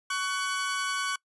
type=tone pair together; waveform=sawtooth; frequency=1121.6 / 1499 Hz; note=C#6 / F#6; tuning=+20 / +22 cents; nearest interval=perfect fourth; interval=502 cents; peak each=-27 dBFS; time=0.1-1.16 s; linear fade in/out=5 ms; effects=noise-tail reverb RT60 0.1 s tail -24 dB re dry + resampled to 24000 Hz